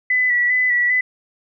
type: tone with vibrato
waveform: sine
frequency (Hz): 1975.5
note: B6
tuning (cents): 0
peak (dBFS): -14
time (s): 0.1-1.01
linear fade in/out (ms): 5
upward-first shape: square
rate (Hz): 2.5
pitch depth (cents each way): 26
effects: none